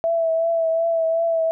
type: tone with vibrato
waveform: sine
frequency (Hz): 659.3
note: E5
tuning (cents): 0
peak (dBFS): -17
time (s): 0.04-1.51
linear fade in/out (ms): 0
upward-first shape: triangle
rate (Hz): 2.7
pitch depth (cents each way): 33
effects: none